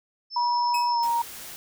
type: tone with tremolo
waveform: sine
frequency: 5274 Hz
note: E8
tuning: in tune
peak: -31 dBFS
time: 0.3-1.08 s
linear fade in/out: 50 ms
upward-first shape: triangle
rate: 8.6 Hz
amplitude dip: 25%
type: tone with pitch glide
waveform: sine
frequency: 965 to 938.1 Hz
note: B5 to A#5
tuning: -40 to +11 cents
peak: -21 dBFS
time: 0.36-1.22 s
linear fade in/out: 5 ms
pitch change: -49 cents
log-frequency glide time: 0.91-0.98 s
type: tone with exponential decay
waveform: sawtooth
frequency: 2558 Hz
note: D#7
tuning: 47 cents sharp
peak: -23 dBFS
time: 0.74-0.97 s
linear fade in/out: 5 ms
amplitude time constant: 49 ms
type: noise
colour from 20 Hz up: white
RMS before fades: -40 dBFS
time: 1.03-1.56 s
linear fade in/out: 0 ms
effects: none